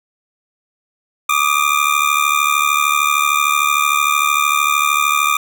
25% pulse ring-modulated tone, 1201 Hz, D6, 38 cents sharp, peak -6 dBFS, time 1.29-5.37 s, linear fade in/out 5 ms, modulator 36.6 Hz, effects none

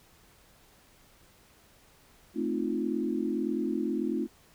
sine chord, F dominant seventh, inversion first, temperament equal, 220 / 261.6 / 311.1 / 349.2 Hz, A3 / C4 / Eb4 / F4, 0 / 0 / 0 / 0 cents, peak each -33 dBFS, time 2.34-4.28 s, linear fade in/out 50 ms, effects pink hiss -60 dBFS RMS until 4.54 s

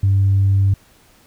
sine tone, 97.9 Hz, G2, 2 cents flat, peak -10 dBFS, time 0.03-0.74 s, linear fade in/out 5 ms, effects tanh soft clip ceiling -8 dBFS + pink hiss -52 dBFS RMS until 1.26 s

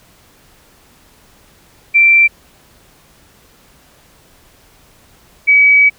sine tone pair in turn, 2349 / 2277 Hz, D7 / C#7, 0 / +46 cents, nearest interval minor second, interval 54 cents, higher first, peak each -5 dBFS, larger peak neither, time 1.94-2.28 / 5.47-5.9 s, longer second, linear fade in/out 20 ms, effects pink hiss -48 dBFS RMS until 5.98 s

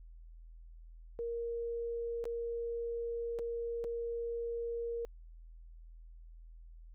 sine tone with dropouts, 467.8 Hz, A#4, 6 cents sharp, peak -35 dBFS, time 1.19-5.05 s, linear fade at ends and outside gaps 0 ms, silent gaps 2.241-2.254 / 3.388-3.393 / 3.841-3.846 s, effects added 41 Hz sine -50 dBFS peak until 6.94 s

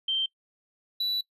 sine / triangle tone pair in turn, 3136 / 3951 Hz, G7 / B7, 0 / 0 cents, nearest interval major third, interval 400 cents, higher second, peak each -24 dBFS, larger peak neither, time 0.08-0.26 / 1-1.21 s, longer second, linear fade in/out 5 ms, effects noise-tail reverb RT60 0.1 s tail -22 dB re dry + resampled to 32000 Hz

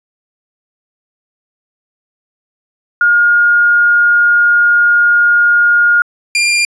sine / sawtooth tone pair in turn, 1424 / 2395 Hz, F6 / D7, +33 / +33 cents, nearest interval major sixth, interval 900 cents, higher second, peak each -6 dBFS, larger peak neither, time 3.01-6.02 / 6.35-6.65 s, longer first, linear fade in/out 2 ms, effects resampled to 22050 Hz

